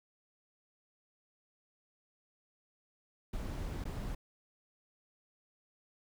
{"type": "noise with dropouts", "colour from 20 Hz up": "brown", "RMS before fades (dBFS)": -39, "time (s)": [3.33, 4.15], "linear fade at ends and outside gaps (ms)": 5, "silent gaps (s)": [3.841, 3.852], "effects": []}